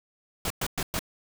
pink noise bursts, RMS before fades -29 dBFS, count 4, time 0.45-0.992 s, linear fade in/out 2 ms, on 53 ms, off 110 ms, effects none

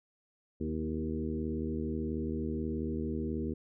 harmonic tone with a mistuned harmonic, 78.4 Hz, D#2, 14 cents sharp, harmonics 1 / 2 / 3 / 4 / 5 / 6, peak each -38 / -41 / -36 / -39 / -40 / -45 dBFS, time 0.6-3.54 s, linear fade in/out 10 ms, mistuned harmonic 4, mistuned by +32 cents, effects none

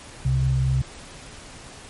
sine tone pair together, 66.43 / 130.81 Hz, C2 / C3, +27 / 0 cents, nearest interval octave, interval 1173 cents, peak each -24 / -19 dBFS, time 0.25-0.82 s, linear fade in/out 5 ms, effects pink hiss -42 dBFS RMS until 1.89 s + MP3 48 kbps

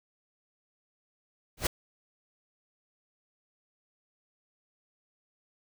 pink noise with exponential growth, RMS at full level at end -19 dBFS, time 1.57-1.67 s, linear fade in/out 5 ms, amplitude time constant 20 ms, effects none

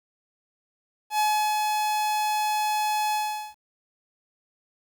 45% pulse tone with ADSR envelope, 850 Hz, G#5, 40 cents sharp, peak -20 dBFS, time 1.1-3.55 s, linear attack 90 ms, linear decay 360 ms, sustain -3 dB, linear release 410 ms, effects 10-bit

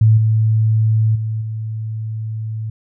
sine tone with level steps, 110 Hz, A2, in tune, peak -7 / -11 / -18 / -21 dBFS, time 0.01-2.7 s, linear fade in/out 5 ms, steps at 0.17 / 1.15 / 1.41 s, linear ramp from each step 10 ms, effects none

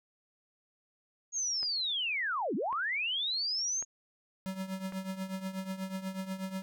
sine linear two-way sweep, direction down then up, 6660 to 180.7 to 6660 Hz, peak -30 dBFS, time 1.32-3.85 s, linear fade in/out 50 ms, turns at 2.55 s
click train, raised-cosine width 0.5 ms, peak -31 dBFS, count 4, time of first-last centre 1.63-4.923 s, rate 0.911 Hz
square tone with tremolo, 189.9 Hz, F#3, 45 cents sharp, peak -33 dBFS, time 4.46-6.62 s, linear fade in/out 0 ms, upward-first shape triangle, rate 8.2 Hz, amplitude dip 80%
effects none

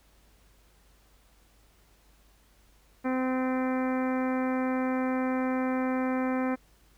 harmonic tone with a mistuned harmonic, 257.8 Hz, C4, 26 cents flat, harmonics 1 / 2 / 3 / 4 / 5 / 6 / 7 / 8 / 9, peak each -27 / -33 / -37 / -39 / -41 / -43 / -44 / -45 / -46 dBFS, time 3.04-6.56 s, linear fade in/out 20 ms, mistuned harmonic 9, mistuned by +26 cents, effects added 50 Hz sine -61 dBFS peak until 6.97 s + pink hiss -64 dBFS RMS until 6.97 s

